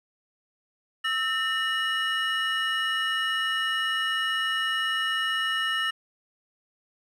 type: tone cluster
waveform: triangle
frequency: 1309 / 1809 / 2905 Hz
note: E6 / A6 / F#7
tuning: -13 / +48 / -32 cents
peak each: -29 / -26 / -27 dBFS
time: 1.04-5.91 s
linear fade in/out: 10 ms
effects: resampled to 32000 Hz + 10-bit